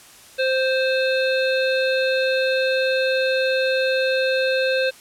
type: harmonic tone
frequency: 523.3 Hz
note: C5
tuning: in tune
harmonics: 1 / 3 / 5 / 7 / 8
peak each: -19 / -25 / -27 / -31 / -31 dBFS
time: 0.38-4.91 s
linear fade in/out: 20 ms
effects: white hiss -46 dBFS RMS until 5 s + low-pass 11000 Hz 12 dB/octave